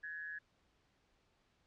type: tone with amplitude modulation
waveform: sine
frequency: 1684 Hz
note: G#6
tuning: 24 cents sharp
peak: -39 dBFS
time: 0.03-0.39 s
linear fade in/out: 10 ms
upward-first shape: sine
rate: 159 Hz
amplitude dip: 70%
effects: pink hiss -75 dBFS RMS until 1.66 s + low-pass 5000 Hz 12 dB/octave